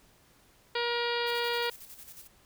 harmonic tone, 475.1 Hz, A#4, 33 cents sharp, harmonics 1 / 2 / 3 / 4 / 5 / 6 / 7 / 8 / 9 / 10, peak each -32 / -35 / -37 / -38 / -39 / -40 / -40 / -41 / -42 / -42 dBFS, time 0.75-1.7 s, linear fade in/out 5 ms
blue noise with tremolo, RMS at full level -47 dBFS, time 1.26-2.28 s, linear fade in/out 20 ms, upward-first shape square, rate 11 Hz, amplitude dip 55%
effects pink hiss -62 dBFS RMS until 2.45 s

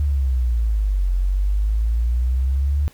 sine exponential two-way sweep, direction down then up, 73.9 to 44.63 to 73.9 Hz, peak -16 dBFS, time 0-2.88 s, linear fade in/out 0 ms, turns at 1.13 s, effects pink hiss -51 dBFS RMS until 2.93 s

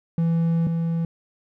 triangle tone pair in turn, 166.2 / 166.2 Hz, E3 / E3, +15 / +15 cents, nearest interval unison, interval 0 cents, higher neither, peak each -16 / -19 dBFS, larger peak first, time 0.18-0.67 / 0.67-1.05 s, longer first, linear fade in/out 2 ms, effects none

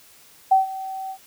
sine tone with ADSR envelope, 766 Hz, G5, 40 cents flat, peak -10 dBFS, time 0.51-1.18 s, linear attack 10 ms, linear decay 140 ms, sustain -18 dB, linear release 77 ms, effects white hiss -51 dBFS RMS until 1.26 s

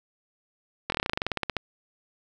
slowing click train, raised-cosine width 0.3 ms, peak -10 dBFS, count 17, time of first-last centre 0.9-1.567 s, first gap 22 ms, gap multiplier 1.08, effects 8-bit

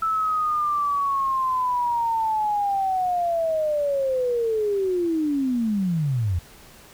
sine linear sweep, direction down, 1321 to 80.9 Hz, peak -20 dBFS, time 0.02-6.39 s, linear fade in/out 5 ms, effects pink hiss -48 dBFS RMS until 6.93 s

